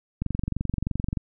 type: click train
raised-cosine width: 5 ms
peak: -14 dBFS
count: 23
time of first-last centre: 0.22-1.172 s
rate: 23.1 Hz
effects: none